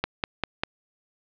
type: click train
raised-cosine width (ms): 0.3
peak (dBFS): -8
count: 4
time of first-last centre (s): 0.04-0.635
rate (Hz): 5.04
effects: resampled to 11025 Hz + 7-bit